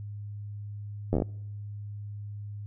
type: slowing click train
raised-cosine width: 2 ms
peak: -13 dBFS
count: 7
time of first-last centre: 1.13-1.222 s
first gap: 11 ms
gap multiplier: 1.13
effects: noise-tail reverb RT60 0.9 s tail -26 dB re dry + added 103 Hz sine -36 dBFS peak until 2.66 s